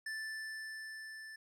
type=tone with level ramp; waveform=square; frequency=1760 Hz; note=A6; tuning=in tune; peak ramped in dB=-39 to -48 dBFS; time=0.06-1.36 s; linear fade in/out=5 ms; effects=low-pass 10000 Hz 12 dB/octave

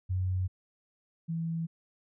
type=tone pair in turn; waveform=sine; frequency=92.5 / 164.82 Hz; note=F#2 / E3; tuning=0 / 0 cents; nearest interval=minor seventh; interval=1000 cents; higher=second; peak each=-27 / -30 dBFS; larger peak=first; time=0.09-0.48 / 1.28-1.67 s; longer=neither; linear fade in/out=20 ms; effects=none

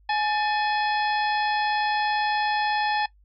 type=harmonic tone with a mistuned harmonic; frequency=842 Hz; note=G#5; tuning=24 cents sharp; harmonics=1 / 2 / 3 / 4 / 5 / 6; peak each=-23 / -29 / -33 / -35 / -37 / -39 dBFS; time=0.09-3.06 s; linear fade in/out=5 ms; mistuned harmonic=2; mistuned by=+95 cents; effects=noise-tail reverb RT60 0.1 s tail -19 dB re dry + added 50 Hz sine -54 dBFS peak until 3.24 s

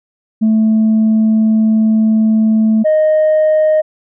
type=tone pair in turn; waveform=sine; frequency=219.3 / 620.3 Hz; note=A3 / D#5; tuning=-6 / -5 cents; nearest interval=octave + tritone; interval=1801 cents; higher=second; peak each=-6 dBFS; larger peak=neither; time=0.41-2.84 / 2.84-3.82 s; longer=first; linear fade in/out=20 ms; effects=tanh soft clip ceiling -6 dBFS

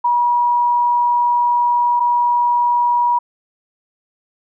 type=tone pair in turn; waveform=sine; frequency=963 / 963 Hz; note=B5 / B5; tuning=-44 / -44 cents; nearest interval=unison; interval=0 cents; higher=neither; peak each=-12 / -12 dBFS; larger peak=neither; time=0.04-2 / 2-3.19 s; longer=first; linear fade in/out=10 ms; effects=none

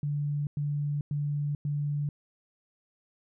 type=tone bursts; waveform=sine; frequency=145.7 Hz; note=D3; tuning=13 cents flat; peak=-27 dBFS; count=4; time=0.03-2.09 s; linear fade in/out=2 ms; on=440 ms; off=100 ms; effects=none

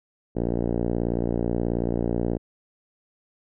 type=tone with low-pass filter; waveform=5% pulse; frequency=58.5 Hz; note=A#1; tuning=7 cents sharp; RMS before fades=-25 dBFS; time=0.35-2.38 s; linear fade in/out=20 ms; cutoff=410 Hz; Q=0.92; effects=none

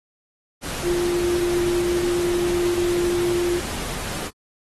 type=tone in noise; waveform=sine; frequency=350 Hz; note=F4; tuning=4 cents sharp; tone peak=-19 dBFS; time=0.82-3.62 s; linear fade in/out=50 ms; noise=pink; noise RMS=-30 dBFS; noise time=0.61-4.31 s; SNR=+8 dB; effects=AAC 32 kbps

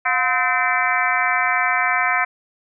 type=harmonic tone with a mistuned harmonic; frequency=256.9 Hz; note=C4; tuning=32 cents flat; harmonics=3 / 4 / 5 / 6 / 7 / 8 / 9; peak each=-24 / -24 / -24 / -24 / -24 / -24 / -24 dBFS; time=0.05-2.25 s; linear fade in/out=10 ms; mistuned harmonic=3; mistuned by=-120 cents; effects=none

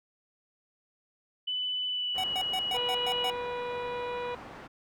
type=tone with pitch glide; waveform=sine; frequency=2995 to 2916 Hz; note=F#7 to F#7; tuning=+20 to -26 cents; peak=-29 dBFS; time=1.47-3.31 s; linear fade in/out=10 ms; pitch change=-46 cents; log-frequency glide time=1.88-2.41 s
type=low-pass noise; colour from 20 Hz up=white; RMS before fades=-46 dBFS; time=2.14-4.68 s; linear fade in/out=20 ms; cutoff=1200 Hz; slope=12 dB/octave
type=tone bursts; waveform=square; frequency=752 Hz; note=F#5; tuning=28 cents sharp; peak=-32 dBFS; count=7; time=2.18-3.299 s; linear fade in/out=0 ms; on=57 ms; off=120 ms
type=harmonic tone; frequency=488 Hz; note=B4; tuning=21 cents flat; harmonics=1 / 2 / 3 / 4 / 5 / 6 / 7 / 8; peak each=-34 / -37 / -48 / -51 / -45 / -53 / -55 / -52 dBFS; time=2.74-4.35 s; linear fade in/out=5 ms
effects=none

